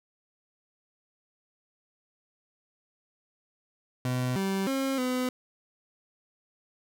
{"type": "tone with pitch steps", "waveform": "30% pulse", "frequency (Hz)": [126.1, 193.7, 269.1, 253.1], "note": ["B2", "G3", "C4", "B3"], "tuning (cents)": [36, -20, 49, 43], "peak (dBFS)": -24, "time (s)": [4.05, 5.29], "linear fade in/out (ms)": 2, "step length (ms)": 310, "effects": []}